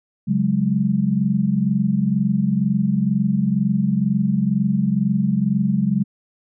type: chord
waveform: sine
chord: C# suspended fourth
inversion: none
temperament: equal with one note detuned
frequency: 138.59 / 185 / 207.1 Hz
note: C#3 / F#3 / G#3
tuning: 0 / 0 / -5 cents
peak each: -23 / -20 / -19 dBFS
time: 0.27-6.04 s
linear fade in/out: 20 ms
effects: none